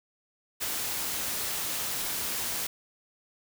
white noise with ADSR envelope, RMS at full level -30 dBFS, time 0.6-2.67 s, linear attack 26 ms, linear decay 28 ms, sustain -2 dB, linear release 6 ms, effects none

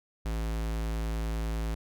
square tone, 55 Hz, A1, in tune, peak -30 dBFS, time 0.25-1.75 s, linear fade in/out 10 ms, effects none

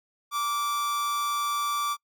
45% pulse tone with amplitude modulation, 1166 Hz, D6, 13 cents flat, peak -24 dBFS, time 0.31-1.97 s, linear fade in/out 50 ms, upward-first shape sine, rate 239 Hz, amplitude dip 35%, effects noise-tail reverb RT60 0.1 s tail -25 dB re dry

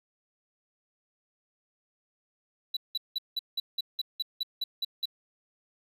triangle tone bursts, 3951 Hz, B7, in tune, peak -26 dBFS, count 12, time 2.74-5.056 s, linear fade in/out 5 ms, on 28 ms, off 180 ms, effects none

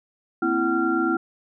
sine tone cluster, 232.1 / 261.3 / 333.4 / 755 / 1380 Hz, A#3 / C4 / E4 / F#5 / F6, -7 / -2 / +20 / +35 / -21 cents, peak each -30 / -27 / -22 / -31 / -25 dBFS, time 0.42-1.17 s, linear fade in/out 5 ms, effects none

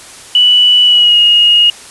sine tone with pitch glide, 2960 to 2869 Hz, F#7 to F7, 0 to +46 cents, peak -4 dBFS, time 0.35-1.7 s, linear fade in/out 2 ms, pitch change -54 cents, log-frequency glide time 0.84-1.19 s, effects white hiss -33 dBFS RMS until 1.9 s + resampled to 24000 Hz

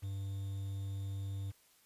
triangle tone with quantisation, 98 Hz, G2, in tune, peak -35 dBFS, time 0.02-1.52 s, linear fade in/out 20 ms, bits 10, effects white hiss -67 dBFS RMS until 1.85 s + resampled to 32000 Hz

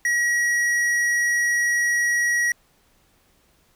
sine tone with hard clipping, 1911 Hz, A#6, 43 cents sharp, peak -20 dBFS, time 0.05-2.52 s, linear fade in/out 2 ms, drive 10 dB, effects pink hiss -61 dBFS RMS until 3.75 s

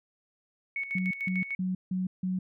sine tone with tremolo, 2217 Hz, C#7, in tune, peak -29 dBFS, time 0.76-1.55 s, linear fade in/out 2 ms, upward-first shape square, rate 6.7 Hz, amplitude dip 65%
sine tone bursts, 185.1 Hz, F#3, 1 cent sharp, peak -27 dBFS, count 5, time 0.95-2.39 s, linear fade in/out 5 ms, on 160 ms, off 160 ms
effects none

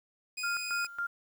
20% pulse tone, 2489 Hz, D#7, in tune, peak -30 dBFS, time 0.37-0.87 s, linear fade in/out 10 ms
sine tone with tremolo, 1396.9 Hz, F6, in tune, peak -30 dBFS, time 0.43-1.07 s, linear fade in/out 10 ms, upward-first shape square, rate 3.6 Hz, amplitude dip 80%
effects 10-bit

